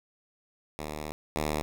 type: tone pair in turn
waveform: 5% pulse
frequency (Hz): 75.9 / 75.9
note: D#2 / D#2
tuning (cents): -42 / -42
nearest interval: unison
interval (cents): 0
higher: neither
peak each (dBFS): -24 / -17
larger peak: second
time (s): 0.79-1.12 / 1.36-1.62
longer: first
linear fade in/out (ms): 0
effects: none